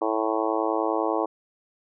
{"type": "harmonic tone", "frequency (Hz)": 110, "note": "A2", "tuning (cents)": 0, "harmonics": [3, 4, 5, 6, 7, 8, 9, 10], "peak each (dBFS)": [-28, -29, -30, -31, -31, -32, -33, -33], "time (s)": [0.01, 1.26], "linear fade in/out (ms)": 10, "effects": []}